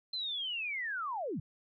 sine linear sweep, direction down, 4140 to 110 Hz, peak -34 dBFS, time 0.13-1.4 s, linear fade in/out 5 ms, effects none

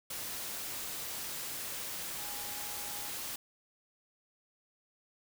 sine tone in noise, 823 Hz, G#5, 16 cents flat, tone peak -50 dBFS, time 2.18-3.1 s, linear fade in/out 5 ms, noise white, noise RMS -40 dBFS, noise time 0.1-3.36 s, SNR -13 dB, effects none

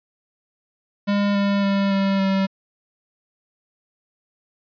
square tone with pitch steps, 202.5 / 200.2 / 197.87 / 195.6 / 193.36 Hz, G#3 / G3 / G3 / G3 / G3, -43 / +37 / +16 / -4 / -23 cents, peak -18 dBFS, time 1.07-2.47 s, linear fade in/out 20 ms, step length 280 ms, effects resampled to 11025 Hz

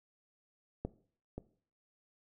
clicks, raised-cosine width 2 ms, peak -22 / -27 dBFS, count 2, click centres 0.85 / 1.38 s, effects noise-tail reverb RT60 0.5 s tail -18 dB re dry

